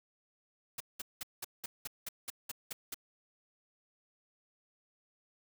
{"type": "noise bursts", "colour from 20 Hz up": "white", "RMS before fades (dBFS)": -40, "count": 11, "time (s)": [0.78, 2.944], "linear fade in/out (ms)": 5, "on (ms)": 24, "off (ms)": 190, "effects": []}